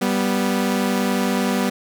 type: tone pair together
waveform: sawtooth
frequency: 194.93 / 245.6 Hz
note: G3 / B3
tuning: -9 / -9 cents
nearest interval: major third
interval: 400 cents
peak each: -17 dBFS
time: 0.01-1.7 s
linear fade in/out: 10 ms
effects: none